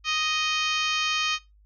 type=harmonic tone with a mistuned harmonic; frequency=622.3 Hz; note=D#5; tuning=in tune; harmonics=2 / 3 / 4 / 5 / 6 / 7 / 8 / 9 / 10; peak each=-30 / -35 / -28 / -29 / -35 / -35 / -36 / -39 / -38 dBFS; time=0.04-1.39 s; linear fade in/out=50 ms; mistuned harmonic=10; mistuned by=+53 cents; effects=noise-tail reverb RT60 0.2 s tail -19 dB re dry + added 51 Hz sine -54 dBFS peak until 1.65 s